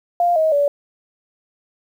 sine tone with pitch steps, 698.5 / 633.2 / 574 Hz, F5 / D#5 / D5, 0 / +30 / -40 cents, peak -13 dBFS, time 0.2-0.68 s, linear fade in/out 2 ms, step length 160 ms, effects 8-bit

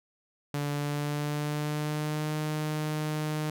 sawtooth tone with pitch glide, 145 to 153.09 Hz, D3 to D#3, -22 to -28 cents, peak -25 dBFS, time 0.54-3.5 s, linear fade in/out 2 ms, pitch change +94 cents, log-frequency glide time 0.72-2.34 s, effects none

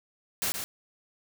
white noise with echo, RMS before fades -29 dBFS, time 0.42-0.52 s, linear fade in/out 0 ms, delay 120 ms, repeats 1, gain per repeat -6 dB, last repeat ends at 0.64 s, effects none

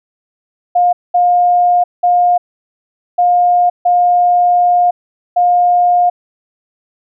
sine tone bursts at uneven times, 710 Hz, F5, 28 cents sharp, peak -7 dBFS, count 6, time 0.75-0.93 / 1.14-1.84 / 2.03-2.38 / 3.18-3.7 / 3.85-4.91 / 5.36-6.1 s, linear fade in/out 10 ms, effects none

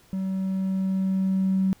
triangle tone with level ramp, 190.4 Hz, F#3, 50 cents sharp, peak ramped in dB -23 to -15 dBFS, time 0.13-1.73 s, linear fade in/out 0 ms, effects tanh soft clip ceiling -17 dBFS + pink hiss -57 dBFS RMS until 1.8 s

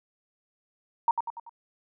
sine tone with echo, 932 Hz, A#5, 1 cent flat, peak -18 dBFS, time 1.08-1.11 s, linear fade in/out 2 ms, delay 96 ms, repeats 4, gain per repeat -6 dB, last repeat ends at 1.494 s, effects none

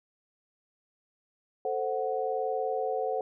sine chord, F# diminished, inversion first, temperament equal with one note detuned, 442.5 / 523.3 / 740 Hz, A4 / C5 / F#5, +10 / 0 / 0 cents, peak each -32 dBFS, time 1.65-3.21 s, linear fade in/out 2 ms, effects none

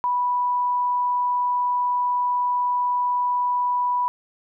sine tone, 984 Hz, B5, 7 cents flat, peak -19 dBFS, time 0.04-4.08 s, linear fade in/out 0 ms, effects none

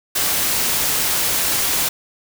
white noise, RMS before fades -19 dBFS, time 0.15-1.89 s, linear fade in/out 10 ms, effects none

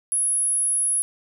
sine tone, 10710 Hz, E9, 26 cents sharp, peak -19 dBFS, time 0.12-1.02 s, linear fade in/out 0 ms, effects none

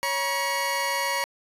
25% pulse tone cluster, 555 / 957 / 2224 Hz, C#5 / A#5 / C#7, +2 / +45 / +5 cents, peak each -27 / -23 / -26 dBFS, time 0.03-1.24 s, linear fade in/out 0 ms, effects resampled to 32000 Hz

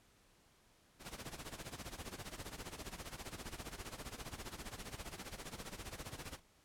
pink noise with tremolo, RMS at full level -45 dBFS, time 0.99-6.4 s, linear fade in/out 50 ms, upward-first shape sine, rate 15 Hz, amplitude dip 80%, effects pink hiss -69 dBFS RMS until 6.64 s + low-pass 12000 Hz 12 dB/octave

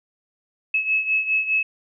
sine beating tone pair, 2585 / 2589.9 Hz, E7 / E7, -34 / -31 cents, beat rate 4.9 Hz, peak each -20 / -25 dBFS, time 0.74-1.63 s, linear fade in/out 5 ms, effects none

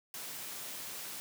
white high-pass noise, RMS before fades -43 dBFS, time 0.14-1.2 s, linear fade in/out 0 ms, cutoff 100 Hz, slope 48 dB/octave, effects none

